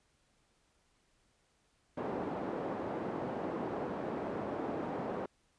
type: band-pass noise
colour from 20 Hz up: pink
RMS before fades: -38 dBFS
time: 1.97-5.26 s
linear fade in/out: 5 ms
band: 260 to 740 Hz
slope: 12 dB/octave
effects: pink hiss -73 dBFS RMS until 5.58 s + resampled to 22050 Hz